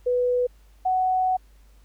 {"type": "tone pair in turn", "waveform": "sine", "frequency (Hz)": [493.9, 744.1], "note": ["B4", "F#5"], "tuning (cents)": [0, 10], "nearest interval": "perfect fifth", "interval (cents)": 710, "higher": "second", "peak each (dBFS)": -19, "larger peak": "neither", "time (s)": [[0.06, 0.47], [0.85, 1.37]], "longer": "second", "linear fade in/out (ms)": 10, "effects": ["added 50 Hz sine -50 dBFS peak until 1.84 s", "pink hiss -63 dBFS RMS until 1.84 s"]}